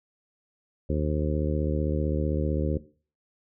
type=harmonic tone; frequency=75.6 Hz; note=D#2; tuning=49 cents flat; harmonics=1 / 2 / 3 / 4 / 5 / 6 / 7; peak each=-27 / -30 / -32 / -33 / -34 / -35 / -35 dBFS; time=0.89-2.78 s; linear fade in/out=10 ms; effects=noise-tail reverb RT60 0.4 s tail -17 dB re dry